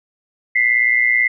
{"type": "tone pair together", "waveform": "sine", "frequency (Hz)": [1989.7, 2108], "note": ["B6", "C7"], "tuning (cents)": [12, 12], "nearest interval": "minor second", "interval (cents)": 100, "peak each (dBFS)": -15, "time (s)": [0.55, 1.28], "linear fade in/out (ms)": 10, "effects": []}